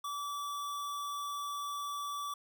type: tone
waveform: square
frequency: 1154 Hz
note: D6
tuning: 31 cents flat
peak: -37 dBFS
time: 0.04-2.34 s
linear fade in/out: 5 ms
effects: none